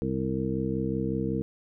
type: harmonic tone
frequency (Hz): 65.41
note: C2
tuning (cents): 0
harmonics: 1 / 2 / 3 / 4 / 5 / 7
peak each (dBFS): -39 / -33 / -31 / -34 / -33 / -33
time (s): 0.02-1.42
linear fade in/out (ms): 0
effects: none